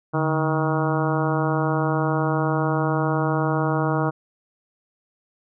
harmonic tone with a mistuned harmonic, 157.9 Hz, D#3, 26 cents sharp, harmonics 1 / 2 / 3 / 4 / 5 / 6 / 7 / 8 / 9, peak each -23 / -26 / -28 / -29 / -30 / -31 / -31 / -32 / -33 dBFS, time 0.13-4.11 s, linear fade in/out 20 ms, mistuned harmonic 1, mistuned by -120 cents, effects none

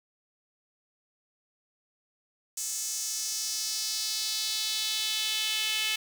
sawtooth tone with high-pass filter sweep, 434 Hz, A4, 24 cents flat, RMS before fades -31 dBFS, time 2.57-5.96 s, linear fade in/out 5 ms, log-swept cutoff 7000 to 2800 Hz, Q 2.6, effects 8-bit

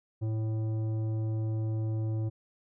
triangle tone with tanh clipping, 110 Hz, A2, in tune, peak -30 dBFS, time 0.21-2.3 s, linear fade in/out 20 ms, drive 15 dB, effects none

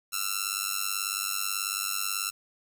5% pulse tone with amplitude modulation, 1345 Hz, E6, 34 cents sharp, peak -13 dBFS, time 0.12-2.31 s, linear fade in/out 20 ms, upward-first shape sine, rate 98.3 Hz, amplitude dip 90%, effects 9-bit

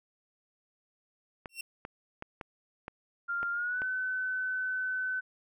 clicks, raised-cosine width 0.5 ms, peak -24 dBFS, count 7, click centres 1.458 / 1.851 / 2.224 / 2.412 / 2.881 / 3.43 / 3.819 s
sawtooth tone with exponential growth, 2722 Hz, F7, 45 cents flat, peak -30 dBFS, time 1.49-1.61 s, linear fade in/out 5 ms, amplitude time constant 24 ms
sine tone with pitch glide, 1396 to 1513.6 Hz, F6 to F#6, -1 to +39 cents, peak -30 dBFS, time 3.28-5.21 s, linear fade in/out 20 ms, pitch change +140 cents, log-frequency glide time 3.52-3.82 s
effects none

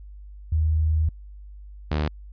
sine / sawtooth tone pair in turn, 78.5 / 75.73 Hz, D#2 / D#2, +16 / -46 cents, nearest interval minor second, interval 62 cents, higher first, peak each -18 dBFS, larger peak neither, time 0.52-1.09 / 1.91-2.08 s, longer first, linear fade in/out 5 ms, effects added 50 Hz sine -39 dBFS peak until 2.32 s + resampled to 11025 Hz

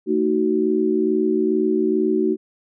sine chord, D# diminished, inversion second, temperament just, 224 / 311.1 / 373.4 Hz, A3 / D#4 / F#4, +31 / 0 / +16 cents, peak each -23 / -21 / -19 dBFS, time 0.06-2.37 s, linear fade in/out 50 ms, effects none

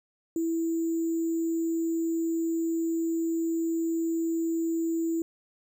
sine tone with sample-and-hold, 329.6 Hz, E4, in tune, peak -25 dBFS, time 0.36-5.22 s, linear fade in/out 2 ms, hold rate 7350 Hz, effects none

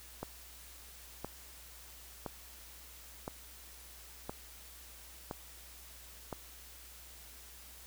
click train, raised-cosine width 1 ms, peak -24 dBFS, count 7, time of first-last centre 0.23-6.328 s, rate 0.984 Hz, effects added 60 Hz sine -57 dBFS peak until 7.86 s + white hiss -54 dBFS RMS until 7.86 s

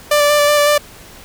sawtooth tone with vibrato, 587.3 Hz, D5, in tune, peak -6 dBFS, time 0.11-0.78 s, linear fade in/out 5 ms, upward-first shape square, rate 5.4 Hz, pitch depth 13 cents each way, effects pink hiss -39 dBFS RMS until 1.24 s

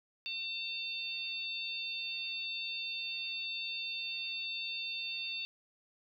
harmonic tone, 901 Hz, A5, 41 cents sharp, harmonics 3 / 4 / 5, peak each -39 / -41 / -43 dBFS, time 0.26-5.45 s, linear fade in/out 0 ms, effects none

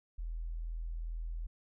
sine tone, 41.2 Hz, E1, in tune, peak -36 dBFS, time 0.18-1.47 s, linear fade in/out 10 ms, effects none

